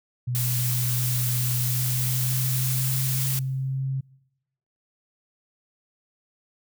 sine tone with pitch glide, 123.47 to 133.87 Hz, B2 to C3, 0 to +40 cents, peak -24 dBFS, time 0.27-4.01 s, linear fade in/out 10 ms, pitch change +140 cents, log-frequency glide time 1.44-3.83 s
blue noise, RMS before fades -28 dBFS, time 0.35-3.39 s, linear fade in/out 0 ms
effects noise-tail reverb RT60 1.0 s tail -25 dB re dry

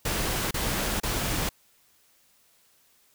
pink noise bursts, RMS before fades -28 dBFS, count 3, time 0.05-1.492 s, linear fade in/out 5 ms, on 460 ms, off 31 ms, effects white hiss -63 dBFS RMS until 3.14 s

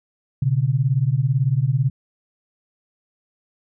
sine beating tone pair, 123.47 / 141.47 Hz, B2 / C#3, 0 / +36 cents, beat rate 18 Hz, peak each -19 dBFS, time 0.42-1.9 s, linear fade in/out 5 ms, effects none

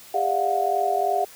sine tone cluster, 403.6 / 600 / 689 / 732 Hz, G#4 / D5 / F5 / F#5, -49 / +37 / -24 / -19 cents, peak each -27 / -31 / -24 / -23 dBFS, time 0.14-1.25 s, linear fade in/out 5 ms, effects white hiss -46 dBFS RMS until 1.35 s

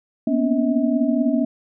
sine tone cluster, 231.2 / 243.1 / 259 / 283.3 / 640 Hz, A#3 / B3 / C4 / C#4 / D#5, -14 / -27 / -17 / +38 / +49 cents, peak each -27 / -20 / -25 / -21 / -26 dBFS, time 0.27-1.45 s, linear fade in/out 5 ms, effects none

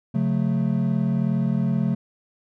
triangle chord, F# minor, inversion second, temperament equal with one note detuned, 138.59 / 181.09 / 220 Hz, C#3 / F#3 / A3, 0 / -37 / 0 cents, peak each -22 dBFS, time 0.14-1.95 s, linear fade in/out 10 ms, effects none

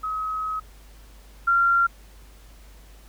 sine tone pair in turn, 1275 / 1379.8 Hz, D#6 / F6, +42 / -21 cents, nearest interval minor second, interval 137 cents, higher second, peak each -25 / -16 dBFS, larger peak second, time 0.03-0.6 / 1.47-1.87 s, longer first, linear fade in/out 10 ms, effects added 50 Hz sine -46 dBFS peak until 3.08 s + pink hiss -54 dBFS RMS until 3.08 s

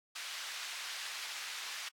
white band-pass noise, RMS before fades -43 dBFS, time 0.15-1.89 s, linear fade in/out 10 ms, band 1300 to 4500 Hz, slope 12 dB/octave, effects AAC 64 kbps

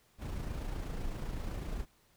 brown noise with amplitude modulation, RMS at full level -36 dBFS, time 0.18-1.86 s, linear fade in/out 50 ms, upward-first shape sine, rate 27.9 Hz, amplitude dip 40%, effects pink hiss -68 dBFS RMS until 2.16 s

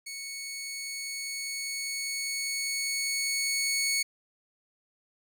15% pulse tone with level ramp, 2215 Hz, C#7, 2 cents flat, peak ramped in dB -31 to -19 dBFS, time 0.06-4.03 s, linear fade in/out 10 ms, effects none

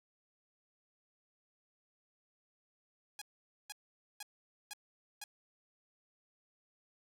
5% pulse tone bursts, 829 Hz, G#5, 3 cents flat, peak -31 dBFS, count 5, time 3.19-5.24 s, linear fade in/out 2 ms, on 26 ms, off 480 ms, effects none

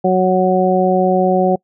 harmonic tone, 185 Hz, F#3, in tune, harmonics 1 / 2 / 3 / 4, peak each -16 / -16 / -16 / -16 dBFS, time 0.04-1.56 s, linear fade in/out 10 ms, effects noise-tail reverb RT60 0.1 s tail -25 dB re dry

